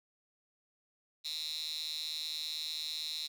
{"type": "tone with high-pass filter", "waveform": "10% pulse", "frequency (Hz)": 155.56, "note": "D#3", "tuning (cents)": 0, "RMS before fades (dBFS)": -39, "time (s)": [1.24, 3.28], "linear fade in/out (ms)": 20, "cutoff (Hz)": 4000, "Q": 7.9, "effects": []}